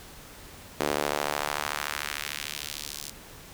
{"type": "tone with high-pass filter sweep", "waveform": "sawtooth", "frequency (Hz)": 73.42, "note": "D2", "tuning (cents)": 0, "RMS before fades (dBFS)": -32, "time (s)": [0.8, 3.1], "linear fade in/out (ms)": 0, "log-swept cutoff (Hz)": [370, 5500], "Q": 1.1, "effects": ["pink hiss -47 dBFS RMS until 3.53 s"]}